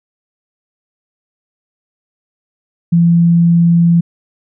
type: tone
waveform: sine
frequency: 169.8 Hz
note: F3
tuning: 48 cents flat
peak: -6 dBFS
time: 2.92-4.01 s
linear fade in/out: 10 ms
effects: none